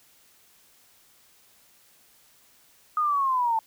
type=linear sweep; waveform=sine; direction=down; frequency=1248 to 880 Hz; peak=-21 dBFS; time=2.97-3.59 s; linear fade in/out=2 ms; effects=white hiss -59 dBFS RMS until 3.66 s